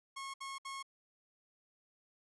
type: tone bursts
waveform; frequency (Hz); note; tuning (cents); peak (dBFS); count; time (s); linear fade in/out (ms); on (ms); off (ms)
sawtooth; 1089; C#6; -31; -38; 3; 0.16-0.828; 10; 180; 64
effects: resampled to 24000 Hz